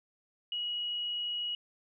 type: tone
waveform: sine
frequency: 2907 Hz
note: F#7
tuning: 31 cents flat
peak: -32 dBFS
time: 0.52-1.55 s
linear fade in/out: 2 ms
effects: none